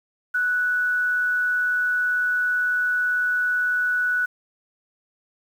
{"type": "tone with amplitude modulation", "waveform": "sine", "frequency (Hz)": 1479, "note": "F#6", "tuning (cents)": -1, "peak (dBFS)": -18, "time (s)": [0.34, 4.26], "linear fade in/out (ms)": 10, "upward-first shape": "sine", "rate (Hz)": 158, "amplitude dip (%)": 25, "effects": ["8-bit"]}